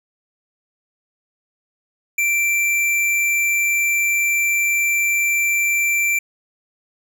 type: tone with hard clipping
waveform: sine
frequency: 2349 Hz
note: D7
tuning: in tune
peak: -17 dBFS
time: 2.18-6.19 s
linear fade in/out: 5 ms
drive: 16 dB
effects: none